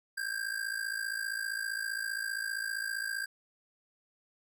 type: ring-modulated tone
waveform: square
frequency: 1593 Hz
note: G6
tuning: 27 cents sharp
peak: -31 dBFS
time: 0.17-3.26 s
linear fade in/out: 10 ms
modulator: 27.6 Hz
effects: none